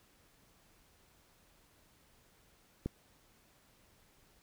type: click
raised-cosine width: 3 ms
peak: -22 dBFS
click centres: 2.86 s
effects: pink hiss -67 dBFS RMS until 4.42 s